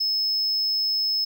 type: tone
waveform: triangle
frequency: 5200 Hz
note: E8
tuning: 24 cents flat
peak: -20 dBFS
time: 0-1.25 s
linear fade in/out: 10 ms
effects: none